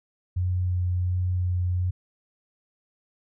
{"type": "tone with vibrato", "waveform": "sine", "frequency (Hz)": 90.3, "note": "F#2", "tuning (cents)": -42, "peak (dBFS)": -22, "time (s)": [0.36, 1.91], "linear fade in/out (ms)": 10, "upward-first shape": "sine", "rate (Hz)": 1.4, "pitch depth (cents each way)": 9, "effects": []}